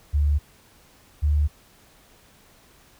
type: tone pair in turn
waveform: sine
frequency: 73 / 74.06 Hz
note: D2 / D2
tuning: -10 / +15 cents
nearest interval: unison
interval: 25 cents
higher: second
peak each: -17 dBFS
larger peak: neither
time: 0.13-0.39 / 1.22-1.48 s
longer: neither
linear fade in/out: 20 ms
effects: pink hiss -55 dBFS RMS until 2.99 s